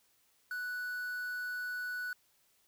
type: tone with quantisation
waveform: triangle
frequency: 1480 Hz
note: F#6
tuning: in tune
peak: -34 dBFS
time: 0.51-2.13 s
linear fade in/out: 2 ms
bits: 9
effects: white hiss -71 dBFS RMS until 2.67 s